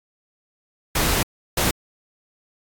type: noise bursts at uneven times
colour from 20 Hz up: pink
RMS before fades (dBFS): -20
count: 2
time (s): 0.95-1.23 / 1.57-1.71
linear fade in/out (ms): 5
effects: AAC 64 kbps